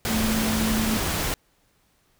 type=tone in noise; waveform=sine; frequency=220 Hz; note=A3; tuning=in tune; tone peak=-23 dBFS; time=0.1-0.97 s; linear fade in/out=0 ms; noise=pink; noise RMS=-26 dBFS; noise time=0.05-1.34 s; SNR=0 dB; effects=pink hiss -65 dBFS RMS until 2.19 s